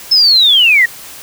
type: linear sweep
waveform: sine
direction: down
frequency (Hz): 5274 to 1831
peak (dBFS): -5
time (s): 0.11-0.86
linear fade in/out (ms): 10
effects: white hiss -32 dBFS RMS until 1.22 s